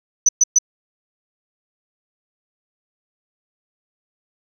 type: tone bursts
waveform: sine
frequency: 6000 Hz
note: F#8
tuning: 23 cents sharp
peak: -8 dBFS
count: 3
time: 0.26-0.587 s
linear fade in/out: 5 ms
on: 29 ms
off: 120 ms
effects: tanh soft clip ceiling -4 dBFS